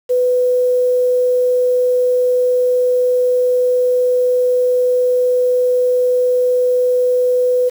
sine tone with quantisation, 498.4 Hz, B4, 16 cents sharp, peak -11 dBFS, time 0.09-7.7 s, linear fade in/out 20 ms, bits 6, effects none

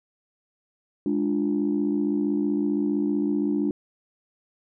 sine chord, D diminished, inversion second, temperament equal, 207.7 / 293.7 / 349.2 Hz, Ab3 / D4 / F4, 0 / 0 / 0 cents, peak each -26 / -23 / -28 dBFS, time 1.06-3.71 s, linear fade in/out 2 ms, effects tanh soft clip ceiling -14 dBFS

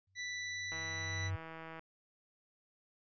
sine tone with exponential growth, 95.3 Hz, G2, 48 cents flat, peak -33 dBFS, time 0.07-1.36 s, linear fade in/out 5 ms, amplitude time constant 280 ms
sawtooth tone, 1975.5 Hz, B6, in tune, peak -35 dBFS, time 0.15-1.31 s, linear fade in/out 50 ms
click train, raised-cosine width 0.5 ms, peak -33 dBFS, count 175, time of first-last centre 0.72-1.794 s, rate 162 Hz
effects resampled to 16000 Hz

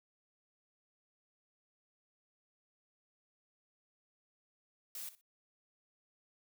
blue noise with echo, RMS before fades -44 dBFS, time 4.95-5.09 s, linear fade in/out 2 ms, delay 61 ms, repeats 2, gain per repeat -15 dB, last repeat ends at 5.212 s, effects none

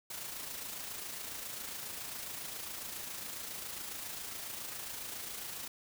white noise with amplitude modulation, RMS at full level -41 dBFS, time 0.1-5.68 s, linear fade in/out 5 ms, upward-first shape sine, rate 27.3 Hz, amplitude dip 40%, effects none

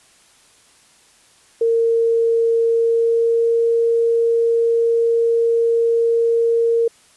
sine tone with pitch glide, 459.4 to 462.6 Hz, A#4 to A#4, -25 to -13 cents, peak -13 dBFS, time 1.61-6.88 s, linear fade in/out 5 ms, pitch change +12 cents, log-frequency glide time 2.58-3.6 s, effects white hiss -52 dBFS RMS until 7.16 s + resampled to 24000 Hz

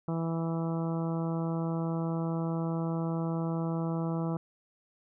harmonic tone, 164.81 Hz, E3, in tune, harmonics 1 / 2 / 3 / 4 / 5 / 6 / 7 / 8, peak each -30 / -36 / -40 / -42 / -44 / -46 / -47 / -48 dBFS, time 0.08-4.37 s, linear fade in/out 2 ms, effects none

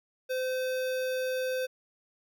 square tone with notch filter, 514 Hz, C5, 31 cents flat, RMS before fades -31 dBFS, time 0.29-1.67 s, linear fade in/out 20 ms, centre 7800 Hz, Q 1.9, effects none

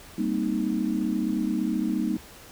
sine chord, C minor seventh, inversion second, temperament equal with one note detuned, 198.39 / 233.1 / 261.6 / 311.1 Hz, G3 / Bb3 / C4 / Eb4, +21 / 0 / 0 / 0 cents, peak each -29 / -28 / -32 / -28 dBFS, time 0.18-2.17 s, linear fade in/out 5 ms, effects pink hiss -47 dBFS RMS until 2.51 s

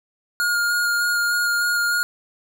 square tone with vibrato, 1423 Hz, F6, 32 cents sharp, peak -19 dBFS, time 0.4-2.03 s, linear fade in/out 0 ms, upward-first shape square, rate 3.3 Hz, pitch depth 10 cents each way, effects none

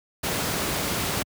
pink noise, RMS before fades -26 dBFS, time 0.23-1.23 s, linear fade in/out 10 ms, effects high-pass 80 Hz 12 dB/octave

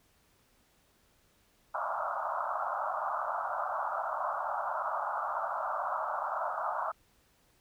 white band-pass noise, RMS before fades -34 dBFS, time 1.74-6.92 s, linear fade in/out 10 ms, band 590 to 1400 Hz, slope 96 dB/octave, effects pink hiss -68 dBFS RMS until 7.6 s

